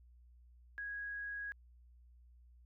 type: tone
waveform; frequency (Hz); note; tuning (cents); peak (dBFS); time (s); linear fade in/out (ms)
sine; 1654; G#6; -8; -40; 0.78-1.52; 0
effects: added 60 Hz sine -59 dBFS peak until 2.65 s